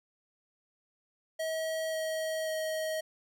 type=tone with pitch steps; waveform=square; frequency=640 / 635.6 / 631.2 Hz; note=D#5 / D#5 / D#5; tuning=+49 / +37 / +25 cents; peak=-32 dBFS; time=1.39-3.01 s; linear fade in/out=10 ms; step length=540 ms; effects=none